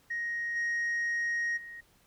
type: tone with level steps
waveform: sine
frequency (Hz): 1875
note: A#6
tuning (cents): +10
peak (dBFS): -30 / -26 / -42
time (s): 0.1-1.81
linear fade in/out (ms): 10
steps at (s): 0.55 / 1.56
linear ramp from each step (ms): 20
effects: tanh soft clip ceiling -27 dBFS + pink hiss -65 dBFS RMS until 2.06 s